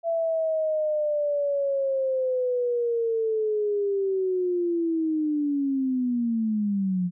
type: linear sweep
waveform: sine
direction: down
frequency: 671 to 174.61 Hz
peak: -22 dBFS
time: 0.03-7.11 s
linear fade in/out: 50 ms
effects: none